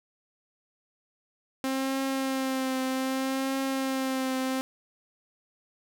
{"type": "tone with vibrato", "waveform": "sawtooth", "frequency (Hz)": 264.8, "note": "C4", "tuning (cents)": 21, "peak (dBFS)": -23, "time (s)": [1.64, 4.61], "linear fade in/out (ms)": 0, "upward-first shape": "triangle", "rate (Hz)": 0.64, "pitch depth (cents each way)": 29, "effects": []}